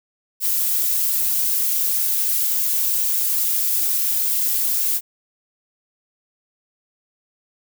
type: noise with flanger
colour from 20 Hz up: violet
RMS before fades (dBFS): -20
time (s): 0.4-5.01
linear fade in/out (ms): 50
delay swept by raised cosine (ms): 1.8 to 4.9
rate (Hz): 1.8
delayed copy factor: +1
effects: none